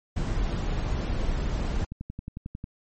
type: noise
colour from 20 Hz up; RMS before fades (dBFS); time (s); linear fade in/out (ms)
brown; -27; 0.16-1.85; 10
type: click train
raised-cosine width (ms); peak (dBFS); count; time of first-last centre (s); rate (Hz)
5; -22; 12; 1.65-2.641; 11.1
effects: MP3 32 kbps